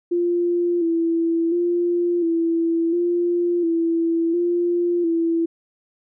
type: tone with vibrato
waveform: sine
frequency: 340.1 Hz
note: F4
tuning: 46 cents flat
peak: -17 dBFS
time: 0.11-5.46 s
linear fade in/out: 10 ms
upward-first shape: square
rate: 0.71 Hz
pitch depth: 40 cents each way
effects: none